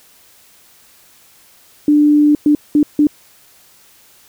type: tone bursts at uneven times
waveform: sine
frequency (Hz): 296.2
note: D4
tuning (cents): +15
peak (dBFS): -7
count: 4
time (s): 1.88-2.35 / 2.46-2.55 / 2.75-2.83 / 2.99-3.07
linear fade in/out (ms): 2
effects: white hiss -48 dBFS RMS until 4.28 s